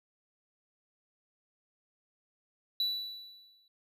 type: tone with exponential decay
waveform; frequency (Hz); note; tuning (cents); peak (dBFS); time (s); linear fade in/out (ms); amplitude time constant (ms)
triangle; 3951; B7; 0; -25; 2.8-3.68; 2; 190
effects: none